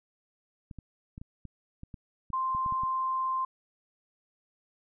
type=clicks; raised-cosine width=5 ms; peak=-30 dBFS; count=12; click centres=0.712 / 0.787 / 1.179 / 1.215 / 1.453 / 1.834 / 1.942 / 2.303 / 2.549 / 2.662 / 2.724 / 2.835 s
type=tone; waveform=sine; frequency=1046 Hz; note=C6; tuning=1 cent flat; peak=-27 dBFS; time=2.33-3.45 s; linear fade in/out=5 ms
effects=none